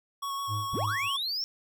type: tone with vibrato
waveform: square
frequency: 1108.7 Hz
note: C#6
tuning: in tune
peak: -32 dBFS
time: 0.22-1.17 s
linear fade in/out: 10 ms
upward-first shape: square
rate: 6.2 Hz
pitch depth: 12 cents each way
type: tone with tremolo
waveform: triangle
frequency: 104.9 Hz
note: G#2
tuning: 18 cents sharp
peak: -28 dBFS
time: 0.47-1.09 s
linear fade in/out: 50 ms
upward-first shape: sine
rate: 3.3 Hz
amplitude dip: 95%
type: linear sweep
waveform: triangle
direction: up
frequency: 55 to 5530 Hz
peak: -28 dBFS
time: 0.73-1.44 s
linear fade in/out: 0 ms
effects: none